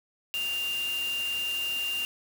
sine tone in noise, 2794 Hz, F7, in tune, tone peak -28 dBFS, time 0.34-2.05 s, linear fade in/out 0 ms, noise white, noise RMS -40 dBFS, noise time 0.34-2.05 s, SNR +9 dB, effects none

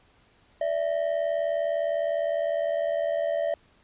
triangle ring-modulated tone, 622.3 Hz, D#5, in tune, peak -19 dBFS, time 0.61-3.54 s, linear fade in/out 2 ms, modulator 39.9 Hz, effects pink hiss -61 dBFS RMS until 3.83 s + resampled to 8000 Hz

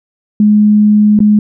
sine tone with dropouts, 210 Hz, G#3, 19 cents sharp, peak -4 dBFS, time 0.4-1.39 s, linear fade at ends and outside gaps 2 ms, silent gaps 1.191-1.203 s, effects none

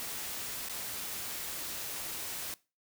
white noise with dropouts, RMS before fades -39 dBFS, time 0-2.54 s, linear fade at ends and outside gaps 0 ms, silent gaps 0.686-0.696 s, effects noise-tail reverb RT60 0.3 s tail -21 dB re dry

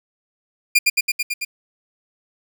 sawtooth tone with echo, 2408 Hz, D7, 43 cents sharp, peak -7 dBFS, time 0.75-0.79 s, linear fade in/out 10 ms, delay 110 ms, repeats 6, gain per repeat -2 dB, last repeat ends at 1.45 s, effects 8-bit

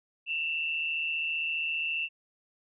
sine tone pair together, 2682 / 2837 Hz, E7 / F7, +29 / +27 cents, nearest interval minor second, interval 98 cents, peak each -29 / -37 dBFS, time 0.26-2.09 s, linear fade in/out 50 ms, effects none

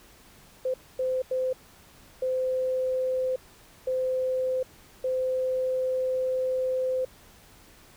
sine tone bursts at uneven times, 515 Hz, C5, 28 cents flat, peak -24 dBFS, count 6, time 0.65-0.74 / 0.99-1.22 / 1.31-1.53 / 2.22-3.36 / 3.87-4.63 / 5.04-7.05 s, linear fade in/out 5 ms, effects pink hiss -54 dBFS RMS until 7.96 s

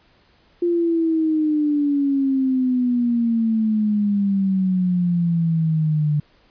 sine exponential sweep, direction down, 349.2 to 147.5 Hz, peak -16 dBFS, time 0.62-6.2 s, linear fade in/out 5 ms, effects pink hiss -57 dBFS RMS until 6.5 s + resampled to 11025 Hz

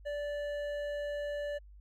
sine tone with hard clipping, 583 Hz, D5, 13 cents flat, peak -36 dBFS, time 0.05-1.59 s, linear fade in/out 20 ms, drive 9 dB, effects added 50 Hz sine -51 dBFS peak until 1.8 s

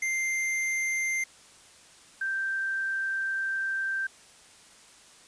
square / sine tone pair in turn, 2093 / 1568 Hz, C7 / G6, 0 / 0 cents, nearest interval perfect fourth, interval 500 cents, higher first, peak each -27 / -27 dBFS, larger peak neither, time 0.02-1.24 / 2.21-4.07 s, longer second, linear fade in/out 5 ms, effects white hiss -54 dBFS RMS until 5.27 s + resampled to 22050 Hz

